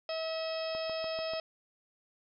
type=harmonic tone; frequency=644 Hz; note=E5; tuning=41 cents flat; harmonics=1 / 2 / 3 / 4 / 5 / 6 / 7 / 8; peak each=-34 / -45 / -49 / -45 / -47 / -50 / -51 / -43 dBFS; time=0.09-1.4 s; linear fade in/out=2 ms
type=click train; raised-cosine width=1 ms; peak=-31 dBFS; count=5; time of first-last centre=0.75-1.336 s; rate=6.83 Hz
effects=none